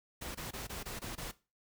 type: noise bursts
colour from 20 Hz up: pink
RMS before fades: -42 dBFS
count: 7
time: 0.21-1.316 s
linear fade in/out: 10 ms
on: 140 ms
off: 21 ms
effects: noise-tail reverb RT60 0.3 s tail -18 dB re dry